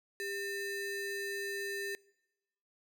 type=ring-modulated tone; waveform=square; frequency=1101 Hz; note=C#6; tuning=12 cents flat; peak=-34 dBFS; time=0.2-1.95 s; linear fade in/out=0 ms; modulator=703 Hz; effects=noise-tail reverb RT60 1.0 s tail -24 dB re dry